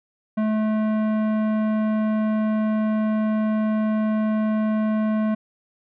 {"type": "tone with tanh clipping", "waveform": "sine", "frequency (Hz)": 216.2, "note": "A3", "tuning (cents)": -30, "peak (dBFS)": -21, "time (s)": [0.37, 5.35], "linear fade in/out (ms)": 10, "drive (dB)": 15, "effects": []}